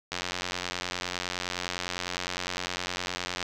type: click train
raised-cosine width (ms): 0.2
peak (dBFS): -13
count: 298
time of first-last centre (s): 0.12-3.427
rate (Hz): 89.8
effects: none